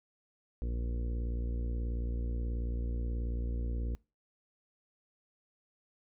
harmonic tone, 58.5 Hz, A#1, 7 cents sharp, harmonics 1 / 2 / 3 / 4 / 5 / 6 / 7 / 8 / 9, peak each -32 / -44 / -53 / -46 / -50 / -52 / -61 / -51 / -59 dBFS, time 0.62-3.95 s, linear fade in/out 0 ms, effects noise-tail reverb RT60 0.3 s tail -24 dB re dry

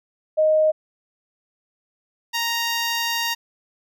sine / 10% pulse tone pair in turn, 622.3 / 932.4 Hz, D#5 / A#5, 0 / 0 cents, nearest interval perfect fifth, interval 700 cents, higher second, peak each -14 / -13 dBFS, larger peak second, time 0.37-0.72 / 2.33-3.35 s, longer second, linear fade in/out 20 ms, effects none

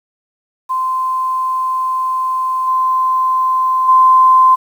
sine tone with level steps, 1036 Hz, C6, 17 cents flat, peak -14 / -11 / -5 dBFS, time 0.69-4.56 s, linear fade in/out 20 ms, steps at 2.67 / 3.88 s, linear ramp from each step 10 ms, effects 7-bit

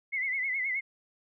sine tone with vibrato, 2093 Hz, C7, in tune, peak -28 dBFS, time 0.12-0.81 s, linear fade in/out 20 ms, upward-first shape sine, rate 9.5 Hz, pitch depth 90 cents each way, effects none

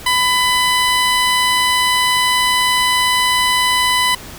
15% pulse tone, 1000 Hz, B5, 21 cents sharp, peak -6 dBFS, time 0.06-4.15 s, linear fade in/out 5 ms, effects pink hiss -34 dBFS RMS until 4.38 s

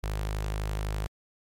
sawtooth tone with notch filter, 51.91 Hz, G#1, in tune, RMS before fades -31 dBFS, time 0.03-1.07 s, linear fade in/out 10 ms, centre 250 Hz, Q 1.2, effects MP3 64 kbps

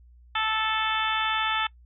harmonic tone, 438.4 Hz, A4, 6 cents flat, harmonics 2 / 3 / 4 / 5 / 6 / 7 / 8, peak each -30 / -28 / -31 / -35 / -33 / -34 / -32 dBFS, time 0.35-1.67 s, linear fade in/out 5 ms, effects noise-tail reverb RT60 0.1 s tail -22 dB re dry + added 60 Hz sine -50 dBFS peak until 1.85 s

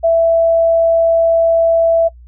sine tone, 663 Hz, E5, 10 cents sharp, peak -8 dBFS, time 0.03-2.09 s, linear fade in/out 20 ms, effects noise-tail reverb RT60 0.1 s tail -25 dB re dry + added 60 Hz sine -36 dBFS peak until 2.27 s

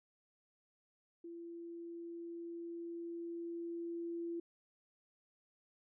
sine tone with level ramp, 339 Hz, E4, 49 cents sharp, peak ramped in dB -46 to -38 dBFS, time 1.24-4.4 s, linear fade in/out 5 ms, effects none

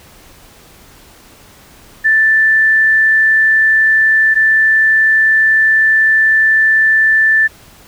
sine tone pair in turn, 1764 / 1764 Hz, A6 / A6, +4 / +4 cents, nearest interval unison, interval 0 cents, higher neither, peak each -7 dBFS, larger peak neither, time 2.04-4.35 / 4.35-7.48 s, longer second, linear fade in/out 20 ms, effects pink hiss -42 dBFS RMS until 7.87 s

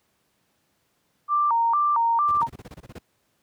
sine tone with vibrato, 1045 Hz, C6, 2 cents flat, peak -18 dBFS, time 1.28-2.48 s, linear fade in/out 50 ms, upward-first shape square, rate 2.2 Hz, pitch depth 210 cents each way
brown noise bursts, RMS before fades -35 dBFS, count 12, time 2.28-2.986 s, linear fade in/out 5 ms, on 35 ms, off 26 ms
effects pink hiss -69 dBFS RMS until 3.42 s + high-pass 100 Hz 12 dB/octave

